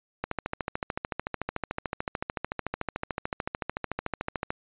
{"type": "click train", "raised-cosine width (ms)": 0.5, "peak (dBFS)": -14, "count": 59, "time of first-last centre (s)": [0.24, 4.505], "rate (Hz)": 13.6, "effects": ["resampled to 8000 Hz"]}